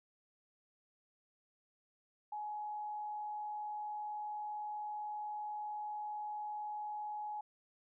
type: tone with frequency modulation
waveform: sine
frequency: 842 Hz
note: G#5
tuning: 24 cents sharp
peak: -39 dBFS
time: 2.32-7.41 s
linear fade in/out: 5 ms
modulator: 75.6 Hz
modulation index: 0.23
effects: none